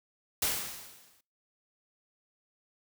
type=noise with exponential decay; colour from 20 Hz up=white; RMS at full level=-27 dBFS; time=0.42-1.21 s; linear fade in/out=5 ms; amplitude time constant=170 ms; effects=noise-tail reverb RT60 0.4 s tail -26 dB re dry